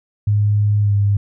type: tone with pitch glide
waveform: sine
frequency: 103.9 to 101.35 Hz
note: G#2 to G#2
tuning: +1 to -42 cents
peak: -12 dBFS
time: 0.27-1.17 s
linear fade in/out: 5 ms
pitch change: -43 cents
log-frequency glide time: 0.81-0.93 s
effects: none